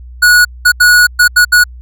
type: tone bursts at uneven times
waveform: square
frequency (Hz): 1460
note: F#6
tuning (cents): -24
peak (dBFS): -4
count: 6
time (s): 0.22-0.45 / 0.65-0.72 / 0.8-1.07 / 1.19-1.28 / 1.36-1.45 / 1.52-1.64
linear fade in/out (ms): 10
effects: added 61 Hz sine -28 dBFS peak until 1.81 s